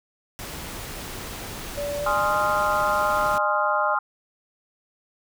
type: noise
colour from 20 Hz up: pink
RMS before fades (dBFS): -35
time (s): 0.39-3.38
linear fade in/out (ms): 0
type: tone with pitch glide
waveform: sine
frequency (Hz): 577 to 606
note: D5 to D#5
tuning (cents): -31 to -46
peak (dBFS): -26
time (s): 1.77-3.95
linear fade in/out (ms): 10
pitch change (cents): +85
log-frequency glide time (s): 1.95-2.35
type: chord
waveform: sine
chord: F minor seventh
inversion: first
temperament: equal with one note detuned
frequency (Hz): 830.6 / 1046.5 / 1244.5 / 1390.5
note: Ab5 / C6 / Eb6 / F6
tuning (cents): 0 / 0 / 0 / -8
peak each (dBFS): -26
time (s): 2.06-3.99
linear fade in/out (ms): 5
effects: none